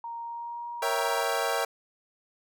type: tone with pitch glide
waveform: sine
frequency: 932.3 to 948 Hz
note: A#5 to A#5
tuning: 0 to +29 cents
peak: -34 dBFS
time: 0.04-1.23 s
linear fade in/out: 2 ms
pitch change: +29 cents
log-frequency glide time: 0.21-0.66 s
type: chord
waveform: 25% pulse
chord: A# diminished seventh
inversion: none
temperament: equal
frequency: 466.2 / 554.4 / 659.3 / 784 Hz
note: A#4 / C#5 / E5 / G5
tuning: 0 / 0 / 0 / 0 cents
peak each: -28 dBFS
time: 0.82-1.65 s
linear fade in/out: 5 ms
effects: none